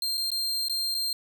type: tone with dropouts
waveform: 40% pulse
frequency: 4183 Hz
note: C8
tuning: 1 cent flat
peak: -25 dBFS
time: 0.02-1.13 s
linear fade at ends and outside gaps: 2 ms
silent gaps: 0.173-0.177 / 0.304-0.316 / 0.684-0.696 / 0.944-0.948 s
effects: none